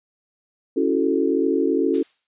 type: chord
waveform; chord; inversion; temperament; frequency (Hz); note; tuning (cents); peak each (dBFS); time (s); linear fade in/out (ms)
sine; F# minor seventh; second; equal with one note detuned; 277.2 / 329.6 / 372.1 / 440; C#4 / E4 / F#4 / A4; 0 / 0 / +10 / 0; -22 / -23 / -23 / -23; 0.76-2.03; 10
type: noise with exponential decay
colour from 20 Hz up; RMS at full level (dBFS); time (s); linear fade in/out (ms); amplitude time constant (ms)
blue; -32; 1.94-2.27; 1; 71
effects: resampled to 8000 Hz